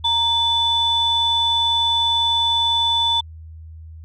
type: tone pair together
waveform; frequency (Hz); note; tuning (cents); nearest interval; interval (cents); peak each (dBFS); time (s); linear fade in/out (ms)
sine; 932 / 3490; A#5 / A7; -1 / -15; octave + major seventh; 2286; -20 / -16; 0.04-3.21; 10
effects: tanh soft clip ceiling -9 dBFS + added 80 Hz sine -35 dBFS peak until 4.04 s